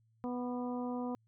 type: harmonic tone with a mistuned harmonic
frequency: 246.9 Hz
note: B3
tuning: in tune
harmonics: 1 / 2 / 3 / 4 / 5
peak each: -36 / -42 / -45 / -46 / -53 dBFS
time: 0.24-1.15 s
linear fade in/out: 0 ms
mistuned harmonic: 5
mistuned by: -26 cents
effects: added 112 Hz sine -68 dBFS peak until 1.27 s